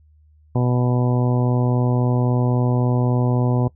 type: harmonic tone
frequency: 123.7 Hz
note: B2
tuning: 3 cents sharp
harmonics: 1 / 2 / 3 / 4 / 5 / 6 / 7 / 8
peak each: -17 / -23 / -27 / -29 / -31 / -33 / -34 / -35 dBFS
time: 0.55-3.68 s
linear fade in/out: 5 ms
effects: noise-tail reverb RT60 0.1 s tail -21 dB re dry + added 76 Hz sine -50 dBFS peak until 3.75 s